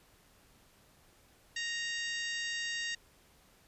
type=harmonic tone with a mistuned harmonic; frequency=932.3 Hz; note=A#5; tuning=in tune; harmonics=2 / 3 / 4 / 5 / 6 / 7 / 8; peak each=-37 / -41 / -43 / -45 / -47 / -48 / -49 dBFS; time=1.56-2.95 s; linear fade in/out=5 ms; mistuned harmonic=8; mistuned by=+45 cents; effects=pink hiss -64 dBFS RMS until 3.67 s + resampled to 32000 Hz